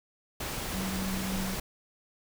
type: tone in noise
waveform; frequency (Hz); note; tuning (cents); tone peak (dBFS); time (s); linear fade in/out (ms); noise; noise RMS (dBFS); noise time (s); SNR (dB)
sine; 190; F#3; +46; -32; 0.74-1.55; 5; pink; -35; 0.4-1.6; 0
effects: none